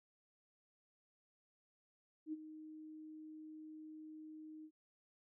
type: tone with ADSR envelope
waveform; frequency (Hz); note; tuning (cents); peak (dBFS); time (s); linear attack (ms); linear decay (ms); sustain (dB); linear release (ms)
sine; 311.1; D#4; 0; -38; 2.26-4.71; 68; 29; -12; 65
effects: none